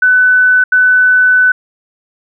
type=tone bursts at uneven times; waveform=sine; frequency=1500 Hz; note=F#6; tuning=23 cents sharp; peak=-5 dBFS; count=2; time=0.02-0.64 / 0.72-1.52 s; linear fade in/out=5 ms; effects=none

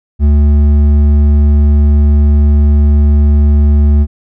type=tone with hard clipping; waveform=sine; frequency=73 Hz; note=D2; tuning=10 cents flat; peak=-6 dBFS; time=0.19-4.07 s; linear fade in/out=50 ms; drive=7 dB; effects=none

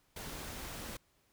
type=noise; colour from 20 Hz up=pink; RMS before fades=-44 dBFS; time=0.16-0.97 s; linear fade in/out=5 ms; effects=pink hiss -72 dBFS RMS until 1.32 s

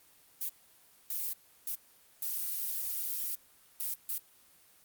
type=noise bursts at uneven times; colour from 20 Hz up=violet; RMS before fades=-35 dBFS; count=6; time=0.41-0.49 / 1.1-1.33 / 1.67-1.75 / 2.22-3.35 / 3.8-3.94 / 4.09-4.18 s; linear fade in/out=2 ms; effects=white hiss -62 dBFS RMS until 4.84 s + Opus 24 kbps

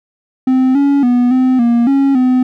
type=tone with pitch steps; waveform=triangle; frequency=259 / 281.4 / 244.9 / 257 / 236 / 274.9 / 254 Hz; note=C4 / C#4 / B3 / C4 / A#3 / C#4 / B3; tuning=-17 / +26 / -14 / -31 / +22 / -14 / +49 cents; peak=-6 dBFS; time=0.47-2.43 s; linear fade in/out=5 ms; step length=280 ms; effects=none

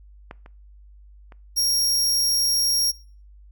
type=clicks; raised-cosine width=0.5 ms; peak=-21 / -30 / -30 dBFS; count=3; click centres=0.311 / 0.461 / 1.322 s
type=tone; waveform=sawtooth; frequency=5588 Hz; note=F8; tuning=in tune; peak=-16 dBFS; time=1.56-2.92 s; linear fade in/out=20 ms
effects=noise-tail reverb RT60 0.4 s tail -22 dB re dry + added 50 Hz sine -45 dBFS peak until 3.51 s

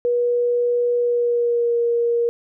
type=tone with pitch glide; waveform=sine; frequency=483 to 471.2 Hz; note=B4 to A#4; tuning=-39 to +19 cents; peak=-16 dBFS; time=0.05-2.29 s; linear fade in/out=0 ms; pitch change=-42 cents; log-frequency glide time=0.96-1.76 s; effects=none

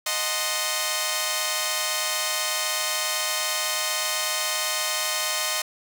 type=chord; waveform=5% pulse; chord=D# diminished seventh; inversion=none; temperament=equal with one note detuned; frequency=622.3 / 740 / 885.1 / 1046.5 Hz; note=D#5 / F#5 / A5 / C6; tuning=0 / 0 / +10 / 0 cents; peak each=-16 / -21 / -22 / -16 dBFS; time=0.06-5.62 s; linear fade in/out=5 ms; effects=none

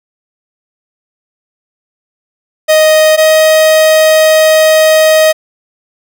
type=tone pair in turn; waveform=45% pulse; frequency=624 / 628.7 Hz; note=D#5 / D#5; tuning=+5 / +18 cents; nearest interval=unison; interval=13 cents; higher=second; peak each=-4 dBFS; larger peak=neither; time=2.68-3.17 / 3.17-5.33 s; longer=second; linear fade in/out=20 ms; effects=none

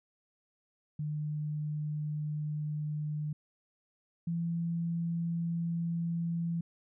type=tone pair in turn; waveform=sine; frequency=150.8 / 168.29 Hz; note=D3 / E3; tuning=+46 / +36 cents; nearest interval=major second; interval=190 cents; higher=second; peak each=-32 / -30 dBFS; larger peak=second; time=0.99-3.33 / 4.27-6.61 s; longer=neither; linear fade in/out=5 ms; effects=none

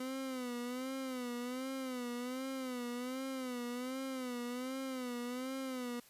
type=tone with vibrato; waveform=30% pulse; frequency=253.6 Hz; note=B3; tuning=46 cents sharp; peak=-36 dBFS; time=0-6 s; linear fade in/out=5 ms; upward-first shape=sine; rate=1.3 Hz; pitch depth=88 cents each way; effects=white hiss -62 dBFS RMS until 6.09 s + resampled to 32000 Hz

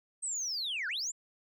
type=linear two-way sweep; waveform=sine; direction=down then up; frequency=8372 to 1400 to 7560 Hz; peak=-31 dBFS; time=0.22-1.12 s; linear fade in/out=20 ms; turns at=0.88 s; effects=tanh soft clip ceiling -30 dBFS

